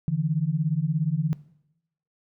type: beating tone pair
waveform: sine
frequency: 146.83 / 163.83 Hz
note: D3 / E3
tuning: 0 / -10 cents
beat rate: 17 Hz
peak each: -25 dBFS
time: 0.08-1.33 s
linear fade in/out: 0 ms
effects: noise-tail reverb RT60 0.8 s tail -19 dB re dry